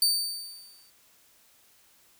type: tone with exponential decay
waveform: sawtooth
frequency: 4593 Hz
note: D8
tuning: 39 cents flat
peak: -16 dBFS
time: 0.02-0.9 s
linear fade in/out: 2 ms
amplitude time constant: 190 ms
effects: white hiss -61 dBFS RMS until 2.19 s